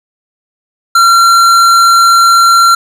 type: tone with hard clipping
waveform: sine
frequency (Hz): 1368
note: F6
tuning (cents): -36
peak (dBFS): -5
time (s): 0.95-2.75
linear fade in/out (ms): 5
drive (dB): 14
effects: none